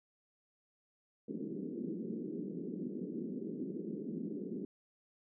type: band-pass noise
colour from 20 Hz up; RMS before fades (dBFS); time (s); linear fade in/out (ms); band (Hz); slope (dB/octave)
pink; -41; 1.28-4.65; 2; 180 to 410; 48
effects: none